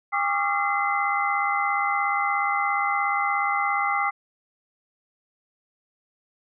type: tone cluster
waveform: sine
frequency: 807 / 1128 / 1205 / 1364 / 2052 Hz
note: G#5 / C#6 / D6 / F6 / C7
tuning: -50 / +30 / +44 / -41 / -34 cents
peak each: -26 / -30 / -27 / -30 / -27 dBFS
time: 0.12-4.11 s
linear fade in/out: 20 ms
effects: none